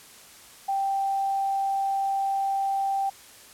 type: tone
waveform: sine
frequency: 784 Hz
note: G5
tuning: in tune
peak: -23 dBFS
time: 0.68-3.1 s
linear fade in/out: 10 ms
effects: white hiss -49 dBFS RMS until 3.53 s + low-pass 12000 Hz 12 dB/octave